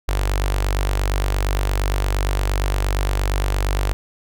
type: tone with notch filter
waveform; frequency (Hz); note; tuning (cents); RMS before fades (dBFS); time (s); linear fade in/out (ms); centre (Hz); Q
sawtooth; 48.64; G1; -13; -20; 0.08-3.93; 0; 190; 0.51
effects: none